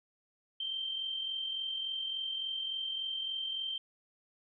sine tone with amplitude modulation, 3136 Hz, G7, in tune, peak -32 dBFS, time 0.6-3.78 s, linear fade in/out 5 ms, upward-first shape sine, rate 43.5 Hz, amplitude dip 45%, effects none

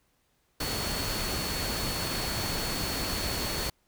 sine tone in noise, 4407 Hz, C#8, 11 cents flat, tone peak -36 dBFS, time 0.6-3.7 s, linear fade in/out 5 ms, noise pink, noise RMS -32 dBFS, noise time 0.6-3.7 s, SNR -7 dB, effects pink hiss -71 dBFS RMS until 3.87 s

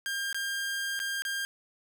sawtooth tone with dropouts, 1603 Hz, G6, 38 cents sharp, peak -27 dBFS, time 0.06-1.45 s, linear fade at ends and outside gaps 0 ms, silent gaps 0.328-0.345 / 0.992-1 / 1.221-1.251 s, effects none

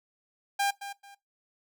sawtooth tone with echo, 800 Hz, G5, 35 cents sharp, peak -21 dBFS, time 0.59-0.71 s, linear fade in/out 10 ms, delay 220 ms, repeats 2, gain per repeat -12 dB, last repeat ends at 1.15 s, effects noise-tail reverb RT60 0.2 s tail -20 dB re dry

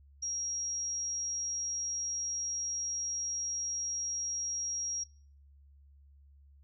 sine tone, 5640 Hz, F8, 16 cents sharp, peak -33 dBFS, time 0.22-5.04 s, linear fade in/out 10 ms, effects noise-tail reverb RT60 0.5 s tail -21 dB re dry + added 70 Hz sine -56 dBFS peak until 6.63 s

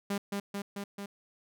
sawtooth tone with echo, 200.6 Hz, G3, 40 cents sharp, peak -26 dBFS, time 0.1-0.18 s, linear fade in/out 5 ms, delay 220 ms, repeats 4, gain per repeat -2 dB, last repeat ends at 1.06 s, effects none

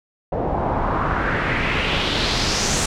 pink noise with low-pass filter sweep, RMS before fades -21 dBFS, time 0.32-2.86 s, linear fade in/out 5 ms, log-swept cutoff 620 to 7600 Hz, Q 2.6, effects none

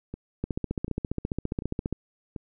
two click trains, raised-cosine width 3 ms, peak -22 / -15 dBFS, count 4 / 23, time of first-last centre 0.14-2.362 / 0.44-1.926 s, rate 1.35 / 14.8 Hz, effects none

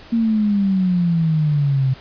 sine exponential sweep, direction down, 233.1 to 129.6 Hz, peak -14 dBFS, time 0.12-1.94 s, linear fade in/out 10 ms, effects pink hiss -42 dBFS RMS until 2 s + resampled to 11025 Hz

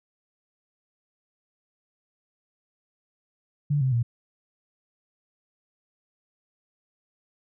sine tone with pitch steps, 145.5 / 131.13 / 118.18 Hz, D3 / C3 / A#2, -16 / +4 / +24 cents, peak -20 dBFS, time 3.7-4.03 s, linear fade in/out 10 ms, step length 110 ms, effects none

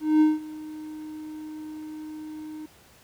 triangle tone with ADSR envelope, 308.5 Hz, D#4, 15 cents flat, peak -12 dBFS, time 0-2.66 s, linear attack 210 ms, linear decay 180 ms, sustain -21 dB, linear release 6 ms, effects pink hiss -55 dBFS RMS until 3.03 s + high-pass 60 Hz 12 dB/octave

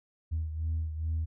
sine beating tone pair, 79.5 / 81.9 Hz, D#2 / E2, +38 / -11 cents, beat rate 2.4 Hz, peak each -29 / -36 dBFS, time 0.31-1.26 s, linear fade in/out 20 ms, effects tanh soft clip ceiling -25 dBFS

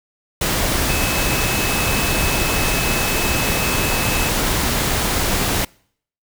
sine tone in noise, 2586 Hz, E7, 34 cents flat, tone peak -25 dBFS, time 0.89-4.29 s, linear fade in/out 5 ms, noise pink, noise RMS -19 dBFS, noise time 0.41-5.65 s, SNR -9 dB, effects noise-tail reverb RT60 0.6 s tail -26 dB re dry

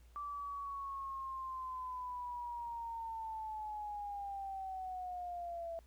sine linear sweep, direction down, 1167 to 663 Hz, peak -40 dBFS, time 0.16-5.79 s, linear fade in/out 0 ms, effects added 59 Hz sine -59 dBFS peak until 5.86 s + pink hiss -71 dBFS RMS until 5.86 s

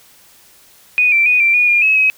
sine tone with pitch steps, 2477 / 2346 / 2474 / 2354 / 2452 / 2413 / 2573 / 2544 Hz, D#7 / D7 / D#7 / D7 / D#7 / D7 / E7 / D#7, -8 / -2 / -10 / +3 / -26 / +46 / -43 / +38 cents, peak -9 dBFS, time 0.98-2.1 s, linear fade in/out 0 ms, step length 140 ms, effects white hiss -47 dBFS RMS until 2.17 s

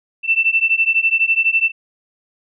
sine beating tone pair, 2667 / 2679 Hz, E7 / E7, +20 / +27 cents, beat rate 12 Hz, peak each -16 dBFS, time 0.23-1.72 s, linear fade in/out 50 ms, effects none

